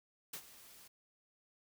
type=noise with ADSR envelope; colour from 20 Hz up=white; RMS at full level=-43 dBFS; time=0.33-0.88 s; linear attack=7 ms; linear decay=72 ms; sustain=-15 dB; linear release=8 ms; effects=none